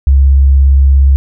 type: tone with vibrato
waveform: sine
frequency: 68.2 Hz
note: C#2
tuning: 28 cents flat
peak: -3 dBFS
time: 0.07-1.16 s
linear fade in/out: 0 ms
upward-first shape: sine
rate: 17 Hz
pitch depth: 18 cents each way
effects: none